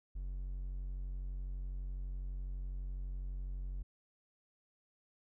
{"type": "tone", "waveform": "triangle", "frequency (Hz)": 46, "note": "F#1", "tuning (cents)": -9, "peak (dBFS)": -36, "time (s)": [0.15, 3.83], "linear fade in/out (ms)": 10, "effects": []}